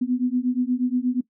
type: beating tone pair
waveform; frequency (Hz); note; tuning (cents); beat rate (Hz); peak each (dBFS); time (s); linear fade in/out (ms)
sine; 245.5 / 253.9; B3 / B3; -10 / +48; 8.4; -23; 0.01-1.21; 10
effects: noise-tail reverb RT60 0.1 s tail -18 dB re dry